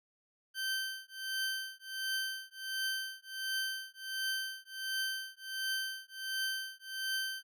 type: tone with tremolo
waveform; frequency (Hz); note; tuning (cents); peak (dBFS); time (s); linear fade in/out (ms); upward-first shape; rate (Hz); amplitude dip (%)
20% pulse; 1550; G6; -20; -27; 0.54-7.43; 50; triangle; 1.4; 100
effects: none